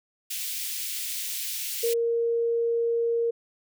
white high-pass noise, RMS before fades -32 dBFS, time 0.3-1.94 s, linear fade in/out 10 ms, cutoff 2300 Hz, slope 24 dB/octave
sine tone, 465.6 Hz, A#4, 2 cents flat, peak -22 dBFS, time 1.83-3.31 s, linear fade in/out 10 ms
effects none

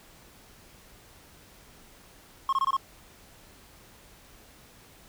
triangle tone bursts, 1079 Hz, C#6, 47 cents flat, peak -20 dBFS, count 5, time 2.49-2.767 s, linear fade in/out 2 ms, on 37 ms, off 23 ms, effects pink hiss -54 dBFS RMS until 5.08 s

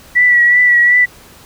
sine tone with vibrato, 1949 Hz, B6, 23 cents flat, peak -6 dBFS, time 0.15-1.06 s, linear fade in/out 20 ms, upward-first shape triangle, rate 2.7 Hz, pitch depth 36 cents each way, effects pink hiss -41 dBFS RMS until 1.45 s

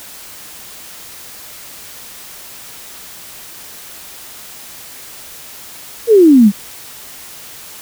sine exponential sweep, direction down, 480.6 to 190.3 Hz, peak -3 dBFS, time 6.07-6.52 s, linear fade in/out 50 ms, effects white hiss -34 dBFS RMS until 7.81 s

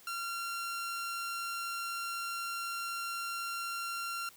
sawtooth tone, 1376 Hz, F6, 26 cents flat, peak -32 dBFS, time 0.07-4.29 s, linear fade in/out 2 ms, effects white hiss -58 dBFS RMS until 4.36 s

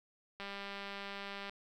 click train, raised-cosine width 0.3 ms, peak -28 dBFS, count 219, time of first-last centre 0.4-1.495 s, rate 199 Hz, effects 11-bit

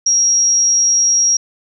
sine tone with amplitude modulation, 5640 Hz, F8, 16 cents sharp, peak -8 dBFS, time 0.06-1.37 s, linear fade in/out 5 ms, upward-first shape sine, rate 190 Hz, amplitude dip 40%, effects none

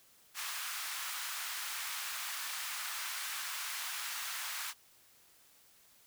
pink high-pass noise, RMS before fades -40 dBFS, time 0.34-4.74 s, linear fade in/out 50 ms, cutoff 1100 Hz, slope 24 dB/octave, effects white hiss -64 dBFS RMS until 6.06 s

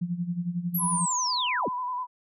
sine tone with tremolo, 174.61 Hz, F3, in tune, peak -24 dBFS, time 0.01-1.06 s, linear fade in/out 10 ms, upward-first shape sine, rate 11 Hz, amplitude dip 75%
sine linear sweep, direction down, 11930 to 99.1 Hz, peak -26 dBFS, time 0.74-1.69 s, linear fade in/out 10 ms
sine tone with vibrato, 998 Hz, B5, 18 cents sharp, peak -28 dBFS, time 0.78-2.07 s, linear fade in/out 50 ms, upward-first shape square, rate 10 Hz, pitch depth 28 cents each way
effects none

